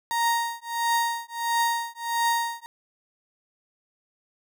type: tone with tremolo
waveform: 35% pulse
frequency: 932.3 Hz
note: A#5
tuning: in tune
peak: -18 dBFS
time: 0.11-2.66 s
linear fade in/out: 0 ms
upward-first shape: triangle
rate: 1.5 Hz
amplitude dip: 100%
effects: none